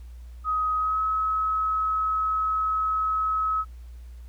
sine tone with pitch glide, 1260 to 1284.2 Hz, D#6 to E6, +21 to -46 cents, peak -22 dBFS, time 0.44-3.65 s, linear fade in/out 50 ms, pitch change +33 cents, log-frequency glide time 0.77-1 s, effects added 60 Hz sine -39 dBFS peak until 4.28 s + pink hiss -62 dBFS RMS until 4.28 s

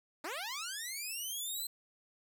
10% pulse linear sweep, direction up, 277.2 to 4126 Hz, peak -30 dBFS, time 0.24-1.67 s, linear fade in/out 5 ms, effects none

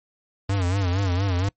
square tone with vibrato, 93.7 Hz, F#2, 22 cents sharp, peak -21 dBFS, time 0.49-1.49 s, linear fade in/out 5 ms, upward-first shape sine, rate 4.3 Hz, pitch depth 120 cents each way, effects noise-tail reverb RT60 0.1 s tail -23 dB re dry + MP3 32 kbps

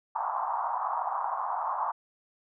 white band-pass noise, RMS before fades -31 dBFS, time 0.15-1.92 s, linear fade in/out 10 ms, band 760 to 1100 Hz, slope 48 dB/octave, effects none

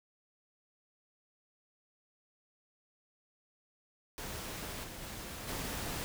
pink noise with level steps, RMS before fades -42 / -46 / -44 / -39 dBFS, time 4.18-6.04 s, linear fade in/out 0 ms, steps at 4.83 / 5.01 / 5.47 s, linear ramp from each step 20 ms, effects none

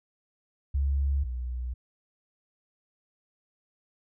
sine tone pair in turn, 69.3 / 61.76 Hz, C#2 / B1, 0 / +1 cents, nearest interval major second, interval 199 cents, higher first, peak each -23 / -30 dBFS, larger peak first, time 0.74-1.24 / 1.24-1.74 s, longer neither, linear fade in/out 10 ms, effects none

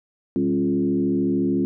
sine tone with frequency modulation, 270.4 Hz, C#4, 43 cents flat, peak -18 dBFS, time 0.36-1.65 s, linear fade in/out 0 ms, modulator 73.6 Hz, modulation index 1.2, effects none

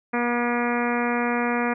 harmonic tone with a mistuned harmonic, 240 Hz, B3, 49 cents flat, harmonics 1 / 2 / 3 / 4 / 5 / 6 / 7 / 8 / 9 / 10, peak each -25 / -28 / -30 / -31 / -32 / -33 / -33 / -34 / -35 / -35 dBFS, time 0.13-1.74 s, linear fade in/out 10 ms, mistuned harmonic 8, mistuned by +16 cents, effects none

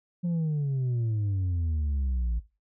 sine exponential sweep, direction down, 178 to 55 Hz, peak -22 dBFS, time 0.23-2.4 s, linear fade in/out 20 ms, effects noise-tail reverb RT60 0.3 s tail -19 dB re dry + tanh soft clip ceiling -24 dBFS

